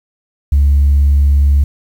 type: tone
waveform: sine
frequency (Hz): 70.8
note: C#2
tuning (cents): +37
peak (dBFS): -5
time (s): 0.52-1.64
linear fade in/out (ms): 5
effects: tanh soft clip ceiling -4 dBFS + 7-bit